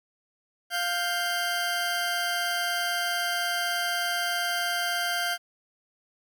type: tone pair together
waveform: 20% pulse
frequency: 700.8 / 1571 Hz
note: F5 / G6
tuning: +6 / +3 cents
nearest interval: octave + major second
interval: 1397 cents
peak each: -24 dBFS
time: 0.7-5.38 s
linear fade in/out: 50 ms
effects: 10-bit